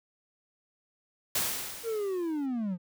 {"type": "noise with exponential decay", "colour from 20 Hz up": "white", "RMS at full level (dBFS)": -27, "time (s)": [1.35, 2.46], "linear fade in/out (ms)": 5, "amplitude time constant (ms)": 240}
{"type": "linear sweep", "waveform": "triangle", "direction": "down", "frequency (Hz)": [469.8, 169.4], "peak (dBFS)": -27, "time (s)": [1.83, 2.78], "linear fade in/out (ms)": 50}
{"effects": []}